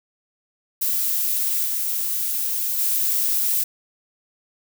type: noise with level steps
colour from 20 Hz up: violet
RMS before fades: -22 / -24 / -21 dBFS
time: 0.81-3.64 s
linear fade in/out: 10 ms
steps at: 1.64 / 2.78 s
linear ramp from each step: 10 ms
effects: none